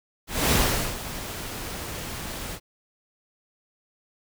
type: noise with ADSR envelope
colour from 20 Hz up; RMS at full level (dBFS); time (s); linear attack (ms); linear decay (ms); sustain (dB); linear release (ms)
pink; -20; 0.27-2.6; 240; 440; -14; 63
effects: none